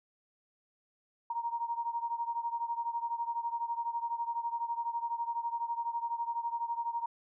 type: beating tone pair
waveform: sine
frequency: 932.3 / 944.3 Hz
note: A#5 / A#5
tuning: 0 / +22 cents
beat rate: 12 Hz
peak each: -34 / -37 dBFS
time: 1.3-7.06 s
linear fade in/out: 5 ms
effects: none